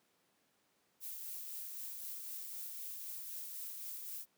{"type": "noise with tremolo", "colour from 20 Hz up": "violet", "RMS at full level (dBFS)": -44, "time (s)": [1, 4.26], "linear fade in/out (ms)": 50, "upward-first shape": "triangle", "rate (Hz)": 3.9, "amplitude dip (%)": 30, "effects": ["pink hiss -75 dBFS RMS until 4.37 s", "high-pass 200 Hz 12 dB/octave"]}